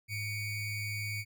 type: ring-modulated tone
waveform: square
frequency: 1174.7 Hz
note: D6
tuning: in tune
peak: -32 dBFS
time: 0.08-1.25 s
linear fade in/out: 50 ms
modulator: 1070 Hz
effects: none